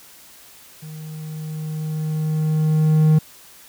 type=tone with level ramp; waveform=triangle; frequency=155.56 Hz; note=D#3; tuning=in tune; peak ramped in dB=-31 to -8 dBFS; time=0.82-3.19 s; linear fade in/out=10 ms; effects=white hiss -46 dBFS RMS until 3.68 s